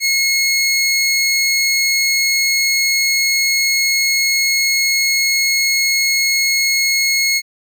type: tone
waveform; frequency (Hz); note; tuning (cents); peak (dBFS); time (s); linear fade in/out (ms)
20% pulse; 2171; C#7; -37; -8; 0-7.42; 50
effects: none